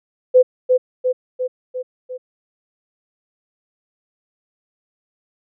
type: tone with echo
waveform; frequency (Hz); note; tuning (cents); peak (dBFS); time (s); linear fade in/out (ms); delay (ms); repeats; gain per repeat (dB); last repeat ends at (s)
sine; 507; B4; +45; -6; 0.34-0.43; 20; 350; 5; -4; 2.18
effects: none